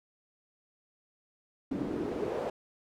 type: noise with band-pass filter sweep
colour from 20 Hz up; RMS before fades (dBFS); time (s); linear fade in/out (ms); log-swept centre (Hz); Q
pink; -34; 1.71-2.5; 5; 250 to 540; 2.9
effects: none